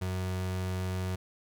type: tone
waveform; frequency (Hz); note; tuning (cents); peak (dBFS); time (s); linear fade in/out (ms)
35% pulse; 92.5; F#2; 0; -29; 0.01-1.16; 10
effects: none